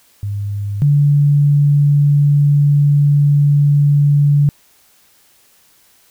sine tone pair in turn, 101.5 / 144.42 Hz, G#2 / D3, -39 / -29 cents, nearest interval tritone, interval 610 cents, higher second, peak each -18 / -8 dBFS, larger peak second, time 0.23-0.82 / 0.82-4.49 s, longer second, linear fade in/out 0 ms, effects white hiss -52 dBFS RMS until 6.1 s

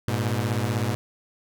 sawtooth beating tone pair, 103.83 / 119.83 Hz, G#2 / A#2, 0 / +48 cents, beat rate 16 Hz, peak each -22 dBFS, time 0.08-0.95 s, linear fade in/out 0 ms, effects none

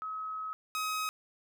sine / sawtooth tone pair in turn, 1279 / 1267.2 Hz, D#6 / D#6, +47 / +31 cents, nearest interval unison, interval 16 cents, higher first, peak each -35 / -28 dBFS, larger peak second, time 0.02-0.53 / 0.75-1.09 s, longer first, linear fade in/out 0 ms, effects none

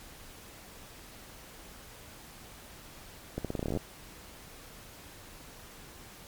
accelerating click train, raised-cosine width 2 ms, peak -19 dBFS, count 14, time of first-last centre 3.38-3.773 s, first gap 67 ms, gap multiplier 0.85, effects pink hiss -50 dBFS RMS until 6.27 s + MP3 96 kbps

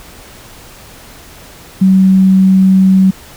sine tone, 189.7 Hz, F#3, 43 cents sharp, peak -4 dBFS, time 1.81-3.11 s, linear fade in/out 10 ms, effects pink hiss -36 dBFS RMS until 3.36 s

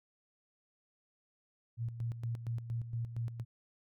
sine tone with tremolo, 116.54 Hz, A#2, in tune, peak -33 dBFS, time 1.77-3.45 s, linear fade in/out 50 ms, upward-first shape square, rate 4.3 Hz, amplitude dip 65%, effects none

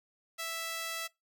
sawtooth tone with high-pass filter, 659.3 Hz, E5, in tune, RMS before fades -38 dBFS, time 0.38-1.08 s, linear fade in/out 20 ms, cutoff 1500 Hz, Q 0.64, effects noise-tail reverb RT60 0.2 s tail -23 dB re dry

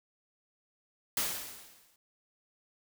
white noise with exponential decay, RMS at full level -29 dBFS, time 1.17-1.96 s, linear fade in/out 2 ms, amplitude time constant 170 ms, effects none

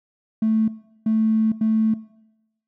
triangle tone bursts at uneven times, 220 Hz, A3, in tune, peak -13 dBFS, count 3, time 0.42-0.68 / 1.06-1.52 / 1.61-1.94 s, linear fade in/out 5 ms, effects noise-tail reverb RT60 0.9 s tail -23 dB re dry + tanh soft clip ceiling -13 dBFS

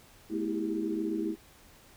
sine tone cluster, 214.5 / 242.2 / 324.9 / 387.9 / 402.1 Hz, A3 / B3 / E4 / G4 / G4, -44 / -34 / -25 / -18 / +44 cents, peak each -36 / -40 / -31 / -40 / -40 dBFS, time 0.29-1.36 s, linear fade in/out 50 ms, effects pink hiss -57 dBFS RMS until 1.96 s

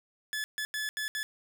sawtooth tone bursts at uneven times, 1721 Hz, A6, 39 cents flat, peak -28 dBFS, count 5, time 0.33-0.44 / 0.58-0.65 / 0.74-0.89 / 0.97-1.08 / 1.15-1.23 s, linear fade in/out 0 ms, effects none

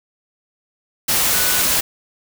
sine tone in noise, 1480 Hz, F#6, in tune, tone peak -26 dBFS, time 1.33-1.62 s, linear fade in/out 10 ms, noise white, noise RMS -17 dBFS, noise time 1.08-1.81 s, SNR -12 dB, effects none

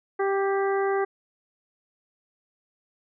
harmonic tone with a mistuned harmonic, 392.3 Hz, G4, 1 cent sharp, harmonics 1 / 2 / 3 / 4 / 5, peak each -23 / -29 / -33 / -35 / -37 dBFS, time 0.19-1.05 s, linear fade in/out 10 ms, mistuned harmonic 4, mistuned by +18 cents, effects none

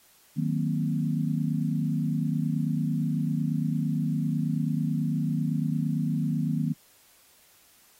sine chord, C half-diminished seventh, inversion first, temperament equal, 155.56 / 185 / 233.1 / 261.6 Hz, Eb3 / Gb3 / Bb3 / C4, 0 / 0 / 0 / 0 cents, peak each -27 / -32 / -30 / -33 dBFS, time 0.36-6.74 s, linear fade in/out 20 ms, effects white hiss -59 dBFS RMS until 7.99 s + AAC 48 kbps

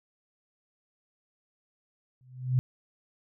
sine tone with exponential growth, 127.5 Hz, C3, 44 cents flat, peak -18 dBFS, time 2.21-2.59 s, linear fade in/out 0 ms, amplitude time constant 81 ms, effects none

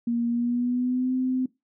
sine tone with pitch glide, 235.6 to 256.9 Hz, A#3 to C4, +19 to -32 cents, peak -22 dBFS, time 0.07-1.46 s, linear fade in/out 5 ms, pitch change +149 cents, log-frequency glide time 0.28-1.13 s, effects noise-tail reverb RT60 0.2 s tail -20 dB re dry

